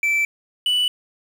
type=tone pair in turn; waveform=triangle; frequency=2327 / 2968 Hz; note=D7 / F#7; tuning=-17 / +5 cents; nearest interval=major third; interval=422 cents; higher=second; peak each=-15 dBFS; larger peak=neither; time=0.03-0.25 / 0.66-0.88 s; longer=neither; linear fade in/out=2 ms; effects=7-bit